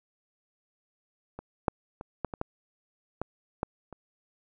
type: clicks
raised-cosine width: 1 ms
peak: -25 / -9 / -25 / -15 / -22 / -16 / -17 / -14 / -29 dBFS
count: 9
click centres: 1.39 / 1.682 / 2.011 / 2.247 / 2.338 / 2.414 / 3.216 / 3.631 / 3.927 s
effects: none